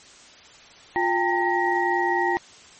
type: tone cluster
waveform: sine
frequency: 352.1 / 796 / 906 / 1901 Hz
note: F4 / G5 / A#5 / A#6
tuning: +14 / +26 / -50 / +33 cents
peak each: -25 dBFS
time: 0.96-2.37 s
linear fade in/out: 0 ms
effects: white hiss -48 dBFS RMS until 2.79 s + MP3 32 kbps